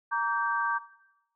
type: chord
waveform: sine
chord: G minor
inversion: first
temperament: equal with one note detuned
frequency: 932.3 / 1153.1 / 1568 Hz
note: Bb5 / D6 / G6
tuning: 0 / -32 / 0 cents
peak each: -30 dBFS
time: 0.11-0.79 s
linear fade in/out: 20 ms
effects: noise-tail reverb RT60 0.9 s tail -18 dB re dry